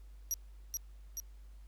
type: tone with echo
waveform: 35% pulse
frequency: 5770 Hz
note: F#8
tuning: 44 cents flat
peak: -29 dBFS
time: 0.31-0.34 s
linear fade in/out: 0 ms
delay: 430 ms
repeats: 2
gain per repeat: -3 dB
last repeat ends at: 1.2 s
effects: added 50 Hz sine -50 dBFS peak until 1.67 s + pink hiss -71 dBFS RMS until 1.67 s